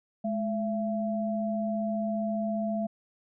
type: tone pair together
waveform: sine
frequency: 212 / 673.1 Hz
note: G#3 / E5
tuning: +36 / +36 cents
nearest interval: octave + minor sixth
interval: 2000 cents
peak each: -29 / -31 dBFS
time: 0.24-2.87 s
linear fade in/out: 10 ms
effects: none